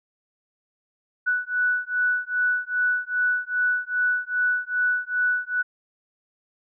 sine beating tone pair, 1480 / 1482.5 Hz, F#6 / F#6, 0 / +3 cents, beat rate 2.5 Hz, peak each -24 dBFS, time 1.26-5.63 s, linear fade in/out 20 ms, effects none

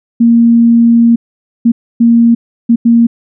sine tone bursts at uneven times, 233.1 Hz, A#3, in tune, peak -3 dBFS, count 5, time 0.2-1.16 / 1.65-1.72 / 2-2.35 / 2.69-2.76 / 2.85-3.07 s, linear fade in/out 10 ms, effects none

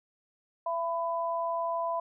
sine tone pair together, 672.8 / 1000 Hz, E5 / B5, +35 / +21 cents, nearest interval perfect fifth, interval 686 cents, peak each -31 / -31 dBFS, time 0.66-2 s, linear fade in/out 5 ms, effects none

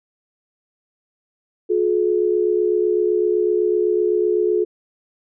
sine tone pair together, 358.7 / 426.6 Hz, F4 / G#4, +46 / +46 cents, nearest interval minor third, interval 300 cents, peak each -18 dBFS, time 1.69-4.65 s, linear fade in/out 20 ms, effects none

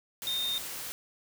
sine tone in noise, 3661 Hz, A#7, 32 cents flat, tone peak -29 dBFS, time 0.27-0.58 s, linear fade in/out 0 ms, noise white, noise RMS -39 dBFS, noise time 0.22-0.92 s, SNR +7 dB, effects none

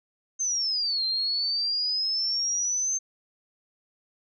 sine exponential two-way sweep, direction down then up, 6320 to 4126 to 6320 Hz, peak -24 dBFS, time 0.39-2.99 s, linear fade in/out 20 ms, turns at 1.05 s, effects none

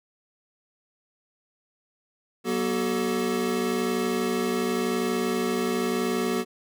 square tone cluster, 188.6 / 240.9 / 377.3 / 438.2 Hz, F#3 / B3 / F#4 / A4, +33 / -43 / +34 / -7 cents, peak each -34 / -29 / -29 / -31 dBFS, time 2.44-6.45 s, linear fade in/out 50 ms, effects none

